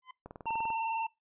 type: tone with exponential growth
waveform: sawtooth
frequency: 1026 Hz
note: C6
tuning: 34 cents flat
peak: -38 dBFS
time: 0.02-0.11 s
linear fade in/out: 5 ms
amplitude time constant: 19 ms
type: click train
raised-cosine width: 1 ms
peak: -30 dBFS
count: 10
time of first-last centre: 0.26-0.703 s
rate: 20.3 Hz
type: tone with vibrato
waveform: square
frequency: 900 Hz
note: A5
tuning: 39 cents sharp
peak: -31 dBFS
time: 0.46-1.07 s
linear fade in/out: 10 ms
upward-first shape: sine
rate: 20 Hz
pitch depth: 33 cents each way
effects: noise-tail reverb RT60 0.2 s tail -22 dB re dry + resampled to 8000 Hz